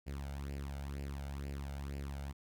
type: tone with flanger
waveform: sawtooth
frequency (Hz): 70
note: C#2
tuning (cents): +18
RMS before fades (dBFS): -42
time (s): 0.06-2.33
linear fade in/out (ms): 20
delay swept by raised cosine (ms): 0.4 to 1.4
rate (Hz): 2.1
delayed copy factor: +0.65
effects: none